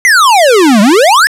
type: exponential two-way sweep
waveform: square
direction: down then up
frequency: 2100 to 194.3 to 1801 Hz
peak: -4 dBFS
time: 0.05-1.27 s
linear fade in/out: 0 ms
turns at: 0.81 s
effects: low-pass 11000 Hz 12 dB/octave